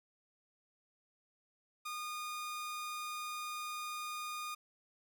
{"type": "tone", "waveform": "sawtooth", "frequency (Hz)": 1223, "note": "D#6", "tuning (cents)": -30, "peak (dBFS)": -36, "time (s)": [1.85, 4.55], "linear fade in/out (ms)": 10, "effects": []}